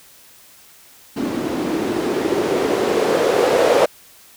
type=noise with low-pass filter sweep; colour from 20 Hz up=violet; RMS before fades=-18 dBFS; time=1.16-3.86 s; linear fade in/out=10 ms; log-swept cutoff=270 to 530 Hz; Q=3.5; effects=white hiss -47 dBFS RMS until 4.36 s